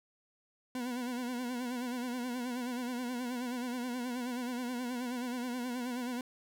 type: tone with vibrato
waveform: 40% pulse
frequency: 246.9 Hz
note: B3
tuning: in tune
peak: -34 dBFS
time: 0.75-6.21 s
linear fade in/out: 2 ms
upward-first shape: sine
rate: 9.4 Hz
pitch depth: 68 cents each way
effects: none